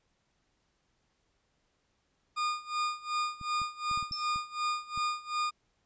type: tone with tremolo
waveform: 40% pulse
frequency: 1220 Hz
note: D#6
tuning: 34 cents flat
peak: -27 dBFS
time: 2.36-5.51 s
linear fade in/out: 20 ms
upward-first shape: sine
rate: 2.7 Hz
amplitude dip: 90%
type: clicks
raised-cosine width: 5 ms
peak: -34 dBFS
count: 8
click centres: 3.413 / 3.617 / 3.913 / 3.975 / 4.027 / 4.112 / 4.36 / 4.976 s
type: tone with exponential decay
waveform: sine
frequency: 5274 Hz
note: E8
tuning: in tune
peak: -30 dBFS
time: 4.12-4.42 s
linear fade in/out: 1 ms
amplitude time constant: 64 ms
effects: pink hiss -75 dBFS RMS until 5.85 s + resampled to 16000 Hz